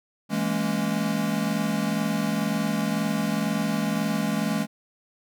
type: chord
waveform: square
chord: A# half-diminished seventh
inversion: second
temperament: equal with one note detuned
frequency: 164.81 / 207.7 / 229.7 / 277.2 Hz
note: E3 / G#3 / A#3 / C#4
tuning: 0 / 0 / -25 / 0 cents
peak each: -31 / -27 / -31 / -32 dBFS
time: 0.29-4.67 s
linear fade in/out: 50 ms
effects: none